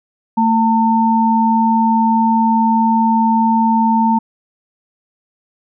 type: tone pair together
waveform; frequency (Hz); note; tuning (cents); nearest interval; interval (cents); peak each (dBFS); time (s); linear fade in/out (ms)
sine; 224.8 / 900; A3 / A5; +37 / +39; 2 octaves; 2402; -13; 0.37-4.19; 10
effects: none